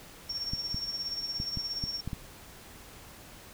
sine tone with tremolo, 5500 Hz, F8, 27 cents flat, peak -30 dBFS, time 0.29-2.01 s, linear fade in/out 10 ms, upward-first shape sine, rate 17 Hz, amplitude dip 60%
clicks, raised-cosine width 5 ms, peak -22 dBFS, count 7, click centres 0.535 / 0.745 / 1.401 / 1.573 / 1.839 / 2.076 / 2.132 s
effects pink hiss -50 dBFS RMS until 3.53 s

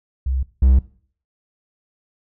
sine / triangle tone pair in turn, 65.41 / 64.96 Hz, C2 / C2, 0 / -12 cents, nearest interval unison, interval 12 cents, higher first, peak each -18 / -8 dBFS, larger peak second, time 0.26-0.43 / 0.62-0.79 s, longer neither, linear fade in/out 5 ms, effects noise-tail reverb RT60 0.5 s tail -19 dB re dry

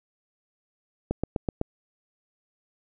click train, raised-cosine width 2 ms, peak -12 dBFS, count 5, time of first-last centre 1.11-1.614 s, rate 7.94 Hz, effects none

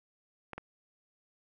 clicks, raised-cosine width 0.5 ms, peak -25 dBFS, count 2, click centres 0.533 / 0.58 s, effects none

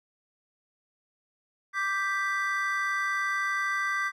triangle chord, G major, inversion second, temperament equal, 1174.7 / 1568 / 1975.5 Hz, D6 / G6 / B6, 0 / 0 / 0 cents, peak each -29 dBFS, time 1.73-4.12 s, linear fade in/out 50 ms, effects none

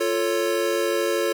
square chord, F augmented, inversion none, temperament equal with one note detuned, 349.2 / 442.5 / 554.4 Hz, F4 / A4 / C#5, 0 / +10 / 0 cents, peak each -26 dBFS, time 0-1.33 s, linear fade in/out 10 ms, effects none

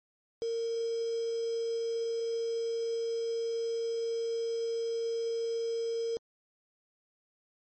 sine tone with quantisation, 460 Hz, A#4, 23 cents flat, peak -30 dBFS, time 0.42-6.17 s, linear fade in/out 0 ms, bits 7, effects MP3 32 kbps

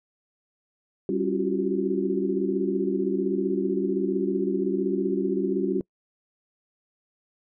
sine tone cluster, 195.4 / 275.5 / 341.8 / 367.5 / 383.1 Hz, G3 / C#4 / F4 / F#4 / G4, -5 / -11 / -37 / -12 / -40 cents, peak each -29 dBFS, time 1.09-5.81 s, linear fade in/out 2 ms, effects noise-tail reverb RT60 0.1 s tail -25 dB re dry

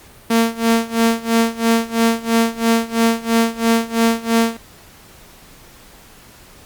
sawtooth tone with tremolo, 228.7 Hz, A#3, 33 cents flat, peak -7 dBFS, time 0.3-4.57 s, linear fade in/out 5 ms, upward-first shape sine, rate 3 Hz, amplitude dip 90%, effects pink hiss -44 dBFS RMS until 6.65 s + Opus 48 kbps

